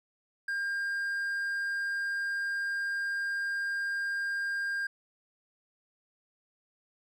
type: tone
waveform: triangle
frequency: 1604 Hz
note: G6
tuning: 39 cents sharp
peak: -28 dBFS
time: 0.48-4.87 s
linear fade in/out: 5 ms
effects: none